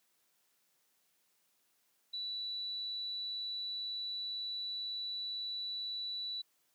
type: tone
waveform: sine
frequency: 3951 Hz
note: B7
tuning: in tune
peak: -37 dBFS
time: 2.13-6.42 s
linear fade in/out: 10 ms
effects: white hiss -75 dBFS RMS until 6.74 s + high-pass 150 Hz 12 dB/octave